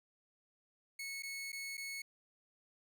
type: tone with dropouts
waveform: sawtooth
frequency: 2200 Hz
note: C#7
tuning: 14 cents flat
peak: -38 dBFS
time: 0.99-2.02 s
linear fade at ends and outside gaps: 5 ms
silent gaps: 1.224-1.232 / 1.52-1.528 / 1.771-1.777 s
effects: none